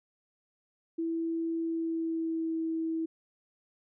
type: tone with pitch glide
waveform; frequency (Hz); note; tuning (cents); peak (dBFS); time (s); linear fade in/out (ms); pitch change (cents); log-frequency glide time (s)
sine; 329.6 to 324.5; E4 to E4; 0 to -27; -29; 0.98-3.06; 10; -27; 1.6-2.57
effects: none